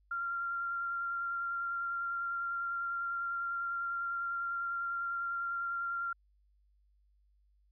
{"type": "tone with vibrato", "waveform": "sine", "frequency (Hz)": 1383, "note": "F6", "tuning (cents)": -17, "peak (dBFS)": -33, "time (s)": [0.11, 6.13], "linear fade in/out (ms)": 5, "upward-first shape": "triangle", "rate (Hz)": 10, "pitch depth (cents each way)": 15, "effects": ["added 50 Hz sine -66 dBFS peak until 7.71 s"]}